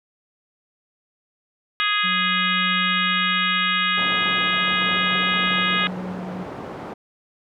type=harmonic tone; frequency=415.3 Hz; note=G#4; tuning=in tune; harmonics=3 / 4 / 5 / 6 / 7 / 8 / 9; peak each=-24 / -25 / -26 / -27 / -27 / -28 / -29 dBFS; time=1.8-5.87 s; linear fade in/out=0 ms
type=tone with tremolo; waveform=triangle; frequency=183.3 Hz; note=F#3; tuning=16 cents flat; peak=-25 dBFS; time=2.03-6.45 s; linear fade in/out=20 ms; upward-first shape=triangle; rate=0.35 Hz; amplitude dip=60%
type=band-pass noise; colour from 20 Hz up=white; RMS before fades=-34 dBFS; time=3.97-6.94 s; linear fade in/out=10 ms; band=110 to 710 Hz; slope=12 dB/octave
effects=none